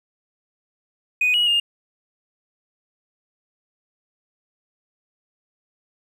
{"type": "tone with pitch steps", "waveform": "triangle", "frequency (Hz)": [2488, 2906, 2826], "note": ["D#7", "F#7", "F7"], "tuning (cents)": [-1, -32, 20], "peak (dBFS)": -13, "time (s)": [1.21, 1.6], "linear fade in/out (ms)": 5, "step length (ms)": 130, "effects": ["tanh soft clip ceiling -12 dBFS"]}